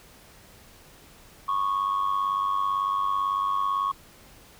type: tone with amplitude modulation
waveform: sine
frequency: 1104 Hz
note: C#6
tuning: 7 cents flat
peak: -18 dBFS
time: 1.48-3.92 s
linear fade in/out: 10 ms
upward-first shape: sine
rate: 98 Hz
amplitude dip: 75%
effects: tanh soft clip ceiling -19 dBFS + pink hiss -52 dBFS RMS until 4.59 s